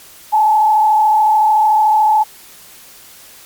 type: tone with frequency modulation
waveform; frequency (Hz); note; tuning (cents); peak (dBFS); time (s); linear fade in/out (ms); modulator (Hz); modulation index
sine; 859; A5; -42; -8; 0.32-2.24; 20; 33.7; 0.66
effects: white hiss -40 dBFS RMS until 3.45 s + MP3 96 kbps